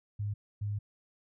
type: tone bursts at uneven times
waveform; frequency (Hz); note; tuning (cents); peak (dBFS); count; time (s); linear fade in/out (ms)
sine; 103.2; G#2; -10; -31; 2; 0.19-0.34 / 0.61-0.79; 10
effects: none